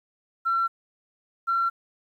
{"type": "tone pair in turn", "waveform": "sine", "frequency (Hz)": [1355, 1361.4], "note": ["E6", "F6"], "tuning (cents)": [47, -45], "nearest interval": "unison", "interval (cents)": 8, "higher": "second", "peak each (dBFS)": -20, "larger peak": "neither", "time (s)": [[0.45, 0.68], [1.47, 1.7]], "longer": "neither", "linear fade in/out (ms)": 20, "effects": ["tanh soft clip ceiling -16 dBFS", "10-bit"]}